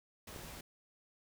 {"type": "noise", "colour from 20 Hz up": "pink", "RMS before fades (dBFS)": -49, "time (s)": [0.27, 0.61], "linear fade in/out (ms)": 5}
{"type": "clicks", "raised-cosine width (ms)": 2, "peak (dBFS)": [-34, -40], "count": 2, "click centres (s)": [0.362, 0.39]}
{"effects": []}